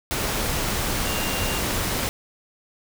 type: tone in noise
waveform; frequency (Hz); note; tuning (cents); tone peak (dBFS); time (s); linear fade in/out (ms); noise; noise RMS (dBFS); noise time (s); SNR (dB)
sine; 2794; F7; 0; -33; 1.06-1.59; 0; pink; -25; 0.11-2.09; -11
effects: none